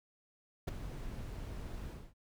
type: noise with ADSR envelope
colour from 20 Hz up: brown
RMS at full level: -30 dBFS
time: 0.67-2.14 s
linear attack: 15 ms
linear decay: 9 ms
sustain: -13 dB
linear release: 260 ms
effects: none